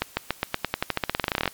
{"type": "accelerating click train", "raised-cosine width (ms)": 0.3, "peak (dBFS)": -6, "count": 23, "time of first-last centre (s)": [0.02, 1.477], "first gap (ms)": 150, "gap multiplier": 0.91, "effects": ["white hiss -49 dBFS RMS until 1.53 s", "MP3 96 kbps"]}